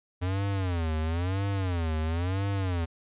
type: tone with vibrato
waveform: square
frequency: 88.4 Hz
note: F2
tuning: 22 cents sharp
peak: -27 dBFS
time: 0.21-2.86 s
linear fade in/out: 20 ms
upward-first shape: sine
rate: 0.99 Hz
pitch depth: 210 cents each way
effects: resampled to 8000 Hz